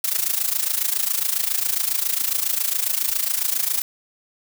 blue noise with amplitude modulation, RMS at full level -19 dBFS, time 0.04-3.82 s, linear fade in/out 2 ms, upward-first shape sine, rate 27.3 Hz, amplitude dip 80%, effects none

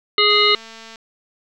harmonic tone, 416.2 Hz, G#4, 4 cents sharp, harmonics 1 / 3 / 5 / 7 / 9 / 10, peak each -19 / -19 / -19 / -19 / -19 / -19 dBFS, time 0.18-0.55 s, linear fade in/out 2 ms
click train, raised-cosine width 0.2 ms, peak -22 dBFS, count 149, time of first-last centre 0.3-0.958 s, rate 225 Hz
effects none

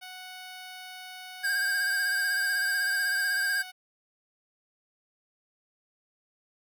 10% pulse tone, 740 Hz, F#5, in tune, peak -33 dBFS, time 0.01-3.72 s, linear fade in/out 20 ms
square tone with vibrato, 1600 Hz, G6, 35 cents sharp, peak -26 dBFS, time 1.43-3.63 s, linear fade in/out 20 ms, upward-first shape sine, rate 16 Hz, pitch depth 41 cents each way
effects none

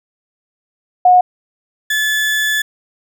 sine / 35% pulse tone pair in turn, 726 / 1726.7 Hz, F#5 / A6, -33 / -33 cents, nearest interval octave + minor third, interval 1500 cents, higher second, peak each -5 / -12 dBFS, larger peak first, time 1.05-1.21 / 1.9-2.62 s, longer second, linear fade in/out 5 ms, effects none

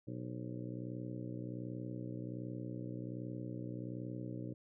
harmonic tone with a mistuned harmonic, 61.3 Hz, B1, 12 cents flat, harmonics 2 / 3 / 4 / 5 / 6 / 7 / 8 / 9, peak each -44 / -48 / -50 / -46 / -53 / -55 / -56 / -56 dBFS, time 0.07-4.54 s, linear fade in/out 10 ms, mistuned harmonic 8, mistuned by +66 cents, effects none

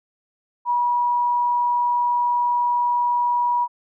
sine tone, 967 Hz, B5, 37 cents flat, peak -17 dBFS, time 0.65-3.68 s, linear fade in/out 50 ms, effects none

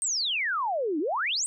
sine exponential two-way sweep, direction down then up, 8720 to 285.1 to 8720 Hz, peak -25 dBFS, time 0.02-1.46 s, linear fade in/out 0 ms, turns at 0.99 s, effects none

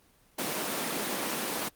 pink high-pass noise, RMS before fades -32 dBFS, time 0.38-1.69 s, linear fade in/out 10 ms, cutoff 200 Hz, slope 24 dB/octave, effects pink hiss -63 dBFS RMS until 1.75 s + Opus 24 kbps

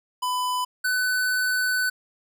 square tone pair in turn, 1000 / 1503.1 Hz, B5 / F#6, +21 / +27 cents, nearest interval perfect fifth, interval 706 cents, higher second, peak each -24 / -22 dBFS, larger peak second, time 0.22-0.65 / 0.84-1.9 s, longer second, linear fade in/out 10 ms, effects none

